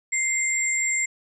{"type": "tone pair together", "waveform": "sine", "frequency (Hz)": [2093, 7426], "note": ["C7", "A#8"], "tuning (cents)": [0, -8], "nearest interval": "octave + minor seventh", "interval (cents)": 2192, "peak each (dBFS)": -24, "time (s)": [0.12, 1.06], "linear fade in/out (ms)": 10, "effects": []}